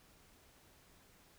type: silence
effects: pink hiss -65 dBFS RMS until 1.38 s